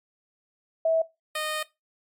sine / 10% pulse tone pair in turn, 650 / 616 Hz, E5 / D#5, -24 / -17 cents, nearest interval minor second, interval 93 cents, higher first, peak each -19 dBFS, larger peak neither, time 0.85-1.02 / 1.35-1.63 s, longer second, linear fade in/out 5 ms, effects noise-tail reverb RT60 0.2 s tail -18 dB re dry + MP3 64 kbps

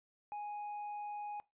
triangle tone, 830 Hz, G#5, 1 cent flat, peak -38 dBFS, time 0.32-1.4 s, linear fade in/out 0 ms, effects noise-tail reverb RT60 0.2 s tail -19 dB re dry + resampled to 8000 Hz

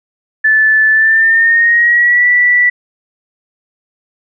sine tone with pitch glide, 1747 to 1960.9 Hz, A6 to B6, -13 to -13 cents, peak -6 dBFS, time 0.44-2.7 s, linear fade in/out 10 ms, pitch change +200 cents, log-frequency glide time 0.91-2.27 s, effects none

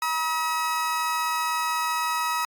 35% pulse tone pair together, 962.1 / 1278 Hz, B5 / D#6, -46 / +46 cents, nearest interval perfect fourth, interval 492 cents, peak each -25 dBFS, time 0.02-2.45 s, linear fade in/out 2 ms, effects AAC 64 kbps

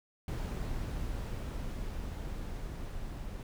brown noise with level ramp, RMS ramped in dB -35 to -41 dBFS, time 0.28-3.43 s, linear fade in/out 2 ms, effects none

